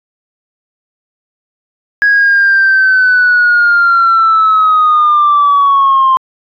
sine linear sweep, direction down, 1661.2 to 1046.5 Hz, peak -4 dBFS, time 2.02-6.17 s, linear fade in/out 0 ms, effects tanh soft clip ceiling -2 dBFS

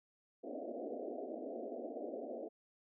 white band-pass noise, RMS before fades -44 dBFS, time 0.43-2.49 s, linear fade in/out 20 ms, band 230 to 700 Hz, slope 96 dB/octave, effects none

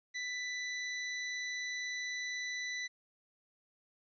sawtooth tone, 1986 Hz, B6, 9 cents sharp, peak -33 dBFS, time 0.14-2.88 s, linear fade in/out 20 ms, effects resampled to 16000 Hz + 12-bit

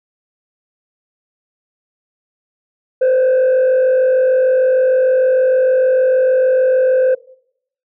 sine tone with frequency modulation, 516 Hz, C5, 24 cents flat, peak -7 dBFS, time 3.01-7.15 s, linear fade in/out 10 ms, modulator 46.6 Hz, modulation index 0.38, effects noise-tail reverb RT60 0.7 s tail -22 dB re dry + tanh soft clip ceiling -9 dBFS

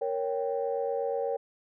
sine chord, G diminished, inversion first, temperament equal, 466.2 / 554.4 / 784 Hz, Bb4 / Db5 / G5, 0 / 0 / 0 cents, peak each -30 / -31 / -35 dBFS, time 0.01-1.37 s, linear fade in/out 10 ms, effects tanh soft clip ceiling -18 dBFS

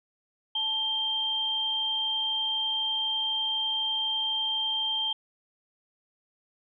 sine tone pair together, 876 / 3166 Hz, A5 / G7, -8 / +17 cents, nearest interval octave + minor seventh, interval 2225 cents, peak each -37 / -26 dBFS, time 0.55-5.13 s, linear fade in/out 5 ms, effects none

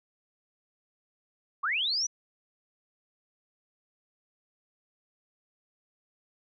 sine linear sweep, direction up, 1046.5 to 6030 Hz, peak -26 dBFS, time 1.63-2.07 s, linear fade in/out 10 ms, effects none

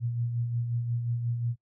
sine tone with tremolo, 118.7 Hz, A#2, 32 cents sharp, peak -25 dBFS, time 0-1.56 s, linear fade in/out 50 ms, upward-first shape sine, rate 5.6 Hz, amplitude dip 45%, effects noise-tail reverb RT60 0.1 s tail -24 dB re dry

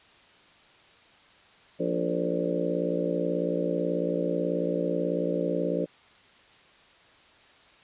harmonic tone with a mistuned harmonic, 58.27 Hz, A#1, in tune, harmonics 3 / 4 / 5 / 6 / 7 / 8 / 9 / 10, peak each -32 / -41 / -32 / -34 / -40 / -32 / -31 / -34 dBFS, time 1.79-5.86 s, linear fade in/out 20 ms, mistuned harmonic 8, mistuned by -51 cents, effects white hiss -56 dBFS RMS until 7.83 s + resampled to 8000 Hz

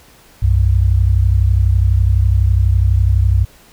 sine tone pair together, 63.48 / 95.5 Hz, B1 / G2, +48 / -45 cents, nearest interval perfect fifth, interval 707 cents, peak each -12 dBFS, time 0.42-3.45 s, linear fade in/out 10 ms, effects pink hiss -46 dBFS RMS until 3.72 s

